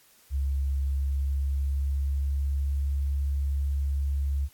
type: tone with pitch glide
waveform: sine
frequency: 68.7 to 69.82 Hz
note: C#2 to C#2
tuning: -15 to +13 cents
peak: -24 dBFS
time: 0.3-4.49 s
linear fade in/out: 50 ms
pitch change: +28 cents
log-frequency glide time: 0.85-2.81 s
effects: white hiss -59 dBFS RMS until 4.53 s + AAC 64 kbps